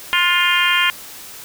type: harmonic tone with a mistuned harmonic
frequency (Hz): 351.3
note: F4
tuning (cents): +10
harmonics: 3 / 4 / 5 / 6 / 7 / 8 / 9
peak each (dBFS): -21 / -21 / -21 / -21 / -21 / -21 / -21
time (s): 0.13-0.9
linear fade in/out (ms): 0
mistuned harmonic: 4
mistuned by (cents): +21
effects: white hiss -36 dBFS RMS until 1.44 s